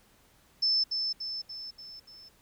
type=tone with echo; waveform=sine; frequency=5274 Hz; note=E8; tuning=in tune; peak=-23 dBFS; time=0.62-0.84 s; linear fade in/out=10 ms; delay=290 ms; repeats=5; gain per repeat=-5 dB; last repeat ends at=2.29 s; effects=pink hiss -63 dBFS RMS until 2.41 s